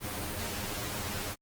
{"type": "noise with comb filter", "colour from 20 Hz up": "pink", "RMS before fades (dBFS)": -36, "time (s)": [0, 1.36], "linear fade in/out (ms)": 50, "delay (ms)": 9.8, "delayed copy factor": 0.95, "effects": ["Opus 32 kbps"]}